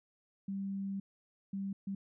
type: tone bursts at uneven times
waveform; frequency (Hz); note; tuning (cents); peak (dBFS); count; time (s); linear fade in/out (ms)
sine; 196; G3; 0; -35; 3; 0.48-1 / 1.53-1.73 / 1.87-1.95; 5
effects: none